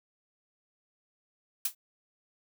blue noise with exponential decay, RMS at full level -24 dBFS, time 1.65-1.75 s, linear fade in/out 5 ms, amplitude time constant 20 ms, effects none

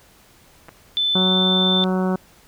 clicks, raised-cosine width 0.5 ms, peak -25 dBFS, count 2, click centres 0.685 / 0.691 s
sine tone with pitch glide, 3520 to 3549 Hz, A7 to A7, 0 to +14 cents, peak -17 dBFS, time 0.97-1.84 s, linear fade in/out 0 ms, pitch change +14 cents, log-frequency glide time 1.14-1.22 s
harmonic tone, 185.9 Hz, F#3, 8 cents sharp, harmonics 1 / 2 / 3 / 4 / 5 / 6 / 7 / 8, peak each -19 / -25 / -29 / -31 / -33 / -35 / -36 / -37 dBFS, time 1.15-2.16 s, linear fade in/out 5 ms
effects pink hiss -52 dBFS RMS until 2.47 s

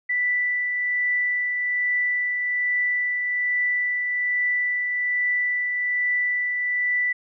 sine tone with tremolo, 1975.5 Hz, B6, in tune, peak -19 dBFS, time 0.09-7.13 s, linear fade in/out 10 ms, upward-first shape triangle, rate 1.2 Hz, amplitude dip 35%, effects none

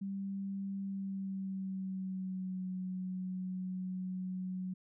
sine tone with pitch glide, 196 to 185 Hz, G3 to F#3, 0 to 0 cents, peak -36 dBFS, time 0.01-4.74 s, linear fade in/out 10 ms, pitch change -100 cents, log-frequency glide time 0.81-2.67 s, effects none

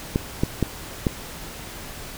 clicks, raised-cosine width 3 ms, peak -6 dBFS, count 4, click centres 0.159 / 0.435 / 0.627 / 1.068 s, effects pink hiss -37 dBFS RMS until 2.17 s

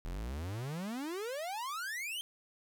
45% pulse exponential sweep, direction up, 38.89 to 3198 Hz, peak -37 dBFS, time 0.05-2.21 s, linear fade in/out 0 ms, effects none

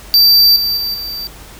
square tone with level steps, 4661 Hz, D8, 14 cents flat, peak -6 / -14 / -17 / -22 dBFS, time 0.14-1.27 s, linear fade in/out 0 ms, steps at 0.56 / 0.77 / 0.94 s, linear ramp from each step 2 ms, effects added 50 Hz sine -37 dBFS peak until 1.59 s + pink hiss -37 dBFS RMS until 1.59 s

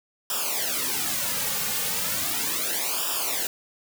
white noise with flanger, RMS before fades -27 dBFS, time 0.3-3.47 s, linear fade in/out 2 ms, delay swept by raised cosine 0.47 to 3.07 ms, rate 0.36 Hz, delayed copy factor -1, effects none

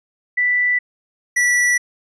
sine / square tone pair in turn, 1975.5 / 1955.1 Hz, B6 / B6, 0 / -18 cents, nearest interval unison, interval 18 cents, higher first, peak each -14 dBFS, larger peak neither, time 0.37-0.79 / 1.36-1.78 s, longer neither, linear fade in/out 10 ms, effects resampled to 22050 Hz

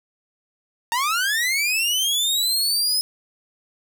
sawtooth linear sweep, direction up, 901 to 5130 Hz, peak -16 dBFS, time 0.92-3.01 s, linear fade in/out 0 ms, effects none

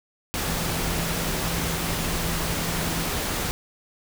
sine tone in noise, 166.3 Hz, E3, 16 cents sharp, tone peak -31 dBFS, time 0.48-3.09 s, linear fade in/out 0 ms, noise pink, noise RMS -27 dBFS, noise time 0.34-3.51 s, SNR -7 dB, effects none

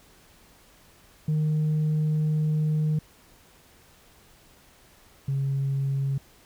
sine tone pair in turn, 153.9 / 137.11 Hz, D#3 / C#3, -19 / -19 cents, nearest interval major second, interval 200 cents, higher first, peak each -19 / -22 dBFS, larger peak first, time 1.28-2.99 / 5.28-6.18 s, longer first, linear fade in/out 5 ms, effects tanh soft clip ceiling -20 dBFS + pink hiss -56 dBFS RMS until 6.45 s

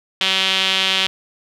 sawtooth tone with band-pass filter, 190.1 Hz, F#3, 47 cents sharp, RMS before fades -18 dBFS, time 0.21-1.07 s, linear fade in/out 0 ms, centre 3200 Hz, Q 3.6, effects none

